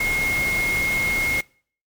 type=tone in noise; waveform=sine; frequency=2152 Hz; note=C7; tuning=48 cents sharp; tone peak=-20 dBFS; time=0-1.41 s; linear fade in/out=5 ms; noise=pink; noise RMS=-29 dBFS; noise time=0-1.41 s; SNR=+6 dB; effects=noise-tail reverb RT60 0.5 s tail -24 dB re dry + MP3 96 kbps